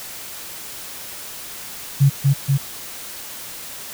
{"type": "tone with echo", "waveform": "sine", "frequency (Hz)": 138.59, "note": "C#3", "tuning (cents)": 0, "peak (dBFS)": -9, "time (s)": [2, 2.1], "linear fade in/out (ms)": 20, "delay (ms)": 240, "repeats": 2, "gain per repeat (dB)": -2, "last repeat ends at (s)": 2.58, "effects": ["white hiss -34 dBFS RMS until 3.93 s"]}